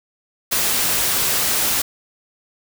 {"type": "noise with ADSR envelope", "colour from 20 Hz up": "white", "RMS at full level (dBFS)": -17, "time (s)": [0.51, 1.82], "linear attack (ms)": 19, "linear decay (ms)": 4, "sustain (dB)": -2, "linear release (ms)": 6, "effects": []}